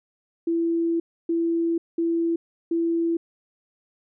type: tone bursts at uneven times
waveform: sine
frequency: 334.2 Hz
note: E4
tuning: 24 cents sharp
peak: -20 dBFS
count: 4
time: 0.47-1 / 1.29-1.78 / 1.98-2.36 / 2.71-3.17 s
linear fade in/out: 5 ms
effects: none